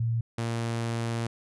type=tone pair in turn; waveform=sine / sawtooth; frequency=115.1 / 115.83 Hz; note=A#2 / A#2; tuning=-22 / -11 cents; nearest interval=unison; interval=11 cents; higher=second; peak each=-24 dBFS; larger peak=neither; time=0-0.21 / 0.38-1.27 s; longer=second; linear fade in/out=5 ms; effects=resampled to 24000 Hz